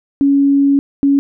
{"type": "tone pair in turn", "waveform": "sine", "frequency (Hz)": [279.3, 279.3], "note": ["C#4", "C#4"], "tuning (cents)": [13, 13], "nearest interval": "unison", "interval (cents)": 0, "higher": "neither", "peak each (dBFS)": -8, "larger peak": "neither", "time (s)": [[0.21, 0.79], [1.03, 1.19]], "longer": "first", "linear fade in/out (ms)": 0, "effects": []}